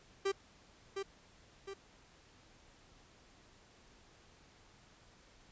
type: tone with echo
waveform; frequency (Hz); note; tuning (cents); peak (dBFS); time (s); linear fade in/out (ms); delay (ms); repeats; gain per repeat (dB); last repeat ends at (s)
45% pulse; 392; G4; 0; -31; 0.25-0.32; 10; 710; 2; -6; 1.74
effects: pink hiss -63 dBFS RMS until 5.51 s + resampled to 16000 Hz